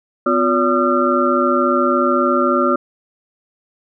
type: tone cluster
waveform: sine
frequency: 252.6 / 356.1 / 572 / 1214 / 1357 Hz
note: B3 / F4 / D5 / D#6 / E6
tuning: +39 / +34 / -46 / -43 / +50 cents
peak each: -19 dBFS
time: 0.26-2.76 s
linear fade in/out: 5 ms
effects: none